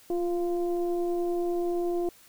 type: tone with frequency modulation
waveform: sine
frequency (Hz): 349.2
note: F4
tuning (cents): 0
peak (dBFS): -25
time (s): 0.1-2.09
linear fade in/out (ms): 2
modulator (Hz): 344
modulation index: 0.62
effects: white hiss -56 dBFS RMS until 2.28 s